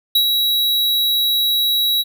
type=tone with ADSR envelope; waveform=square; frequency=3877 Hz; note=B7; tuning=33 cents flat; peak=-11 dBFS; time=0.15-2.04 s; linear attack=6 ms; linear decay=80 ms; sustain=-4 dB; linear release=36 ms; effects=none